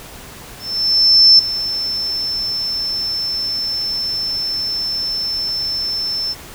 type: tone with ADSR envelope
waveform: sine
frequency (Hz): 5310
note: E8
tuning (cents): +12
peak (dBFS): -4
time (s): 0.59-6.35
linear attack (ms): 800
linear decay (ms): 5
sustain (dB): -14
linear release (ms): 36
effects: pink hiss -36 dBFS RMS until 6.54 s